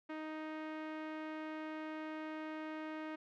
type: tone with low-pass filter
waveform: sawtooth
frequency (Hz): 311.7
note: D#4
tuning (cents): +3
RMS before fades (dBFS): -44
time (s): 0.09-3.16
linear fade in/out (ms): 10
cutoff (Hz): 2100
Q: 1.3
effects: none